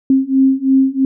sine beating tone pair, 265.1 / 268.1 Hz, C4 / C4, +23 / +42 cents, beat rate 3 Hz, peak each -13 / -12 dBFS, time 0.1-1.05 s, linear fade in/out 2 ms, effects none

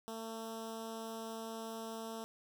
10% pulse tone with notch filter, 224.6 Hz, A3, 36 cents sharp, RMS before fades -44 dBFS, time 0.08-2.24 s, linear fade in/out 0 ms, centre 2000 Hz, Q 0.86, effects none

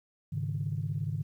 sine chord, Ab suspended fourth, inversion none, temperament equal, 103.83 / 138.59 / 155.56 Hz, Ab2 / Db3 / Eb3, 0 / 0 / 0 cents, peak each -34 dBFS, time 0.32-1.23 s, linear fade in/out 10 ms, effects tanh soft clip ceiling -21 dBFS + 11-bit

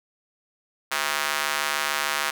square tone with high-pass filter, 73.3 Hz, D2, 3 cents flat, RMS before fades -26 dBFS, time 0.91-2.31 s, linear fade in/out 10 ms, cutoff 1300 Hz, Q 1.1, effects none

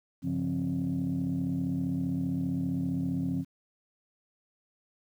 sine tone cluster, 100.5 / 140.6 / 175.8 / 266.1 Hz, G2 / C#3 / F3 / C4, +44 / +25 / +12 / +29 cents, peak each -38 / -34 / -31 / -30 dBFS, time 0.22-3.45 s, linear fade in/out 50 ms, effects tanh soft clip ceiling -22 dBFS + 10-bit

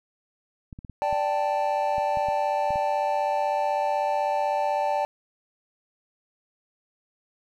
clicks, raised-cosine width 5 ms, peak -27 dBFS, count 10, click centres 0.728 / 0.789 / 0.848 / 0.897 / 1.128 / 1.982 / 2.172 / 2.286 / 2.706 / 2.758 s
triangle chord, D suspended fourth, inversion none, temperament equal, 587.3 / 784 / 880 Hz, D5 / G5 / A5, 0 / 0 / 0 cents, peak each -25 dBFS, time 1.02-5.05 s, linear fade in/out 0 ms
effects none

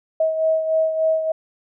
sine beating tone pair, 638 / 641.4 Hz, D#5 / E5, +43 / -48 cents, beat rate 3.4 Hz, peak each -17 / -25 dBFS, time 0.2-1.32 s, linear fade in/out 5 ms, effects none

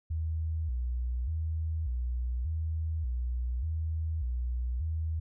sine tone with vibrato, 70 Hz, C#2, 18 cents sharp, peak -29 dBFS, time 0.1-5.2 s, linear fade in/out 10 ms, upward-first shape square, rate 0.85 Hz, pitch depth 230 cents each way, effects none

